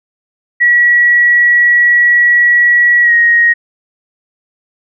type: tone with pitch glide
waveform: sine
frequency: 1928 to 1879.6 Hz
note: B6 to A#6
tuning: -42 to +14 cents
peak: -5 dBFS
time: 0.6-3.54 s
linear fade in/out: 20 ms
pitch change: -44 cents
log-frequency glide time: 3.02-3.13 s
effects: none